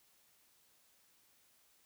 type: silence
effects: white hiss -70 dBFS RMS until 1.85 s